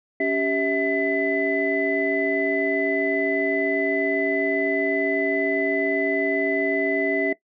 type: tone cluster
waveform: sine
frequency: 281.1 / 388.9 / 651 / 2006 Hz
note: C#4 / G4 / E5 / B6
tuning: +24 / -14 / -22 / +26 cents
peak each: -25 dBFS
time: 0.2-7.33 s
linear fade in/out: 5 ms
effects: noise-tail reverb RT60 0.1 s tail -17 dB re dry + tanh soft clip ceiling -9 dBFS

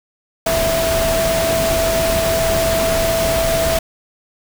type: tone in noise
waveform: sine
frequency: 659.3 Hz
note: E5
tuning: in tune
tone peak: -16 dBFS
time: 0.46-3.79 s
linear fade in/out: 5 ms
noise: pink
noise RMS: -20 dBFS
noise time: 0.46-3.79 s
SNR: +1 dB
effects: none

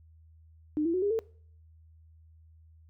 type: tone with pitch steps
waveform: sine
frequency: 302.9 / 334.2 / 368.6 / 406.7 / 448.6 Hz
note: D#4 / E4 / F#4 / G#4 / A4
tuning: -46 / +24 / -7 / -36 / +34 cents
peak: -25 dBFS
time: 0.77-1.19 s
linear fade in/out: 0 ms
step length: 84 ms
effects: noise-tail reverb RT60 0.5 s tail -22 dB re dry + added 80 Hz sine -54 dBFS peak until 2.89 s

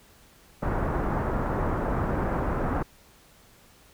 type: low-pass noise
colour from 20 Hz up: pink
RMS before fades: -27 dBFS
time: 0.62-2.83 s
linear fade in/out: 10 ms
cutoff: 1400 Hz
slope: 24 dB/octave
effects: pink hiss -56 dBFS RMS until 3.93 s

